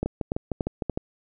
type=two click trains; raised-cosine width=2 ms; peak=-13 / -12 dBFS; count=7 / 4; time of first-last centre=0.06-0.975 / 0.03-0.897 s; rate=6.56 / 3.46 Hz; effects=none